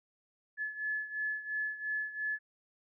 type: beating tone pair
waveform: sine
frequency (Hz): 1717 / 1719.9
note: A6 / A6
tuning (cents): -43 / -40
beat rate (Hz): 2.9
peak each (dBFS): -35 / -39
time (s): 0.57-2.39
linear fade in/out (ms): 50
effects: none